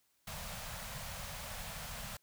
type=band-stop noise; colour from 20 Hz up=pink; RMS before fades=-44 dBFS; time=0.27-2.17 s; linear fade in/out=5 ms; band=210 to 520 Hz; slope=48 dB/octave; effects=white hiss -75 dBFS RMS until 2.22 s